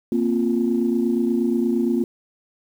sine chord, Bb suspended second, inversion none, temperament equal, 233.1 / 261.6 / 349.2 Hz, Bb3 / C4 / F4, 0 / 0 / 0 cents, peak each -20 / -23 / -22 dBFS, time 0.12-2.04 s, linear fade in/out 2 ms, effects tanh soft clip ceiling -9 dBFS + 8-bit

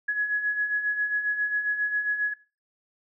sine beating tone pair, 1677 / 1684.4 Hz, G#6 / G#6, +16 / +24 cents, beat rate 7.4 Hz, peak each -31 / -24 dBFS, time 0.08-2.34 s, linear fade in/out 10 ms, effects noise-tail reverb RT60 0.3 s tail -17 dB re dry

